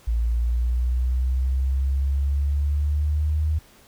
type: linear sweep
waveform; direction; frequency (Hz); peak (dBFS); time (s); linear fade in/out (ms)
sine; up; 56.5 to 77.78; -19; 0.07-3.59; 10
effects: pink hiss -53 dBFS RMS until 3.87 s